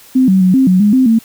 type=tone with pitch steps; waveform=sine; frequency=258.9 / 189.7 / 184.6 / 264.4 / 184.5 / 207.4 / 259.7 / 225.4 Hz; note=C4 / F#3 / F#3 / C4 / F#3 / G#3 / C4 / A3; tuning=-18 / +43 / -4 / +18 / -5 / -2 / -13 / +42 cents; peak=-6 dBFS; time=0.15-1.19 s; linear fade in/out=10 ms; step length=130 ms; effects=white hiss -41 dBFS RMS until 1.24 s